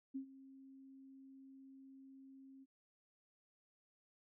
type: tone with ADSR envelope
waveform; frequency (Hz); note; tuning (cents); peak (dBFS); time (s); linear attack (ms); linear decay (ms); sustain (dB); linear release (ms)
sine; 268.4; C4; +44; -39; 0.14-2.66; 18; 95; -17; 35
effects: none